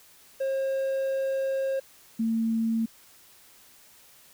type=tone pair in turn; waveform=triangle / sine; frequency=537 / 225.8 Hz; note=C5 / A3; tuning=+45 / +45 cents; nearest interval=octave + minor third; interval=1500 cents; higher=first; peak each=-23 dBFS; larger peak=neither; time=0.4-1.8 / 2.19-2.86 s; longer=first; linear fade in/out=10 ms; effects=white hiss -55 dBFS RMS until 4.33 s